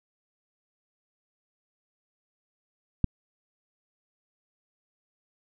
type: click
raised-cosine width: 5 ms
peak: -9 dBFS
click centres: 3.043 s
effects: none